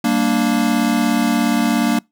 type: chord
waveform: square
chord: G minor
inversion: none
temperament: equal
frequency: 196 / 233.1 / 293.7 Hz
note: G3 / Bb3 / D4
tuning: 0 / 0 / 0 cents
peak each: -23 / -17 / -20 dBFS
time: 0.04-1.99 s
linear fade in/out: 5 ms
effects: noise-tail reverb RT60 0.2 s tail -26 dB re dry